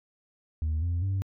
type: tone with pitch steps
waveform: sine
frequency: 78.2 / 86.3 / 96.6 Hz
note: D#2 / F2 / G2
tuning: +9 / -20 / -25 cents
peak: -23 dBFS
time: 0.62-1.22 s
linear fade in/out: 0 ms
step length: 200 ms
effects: tanh soft clip ceiling -24 dBFS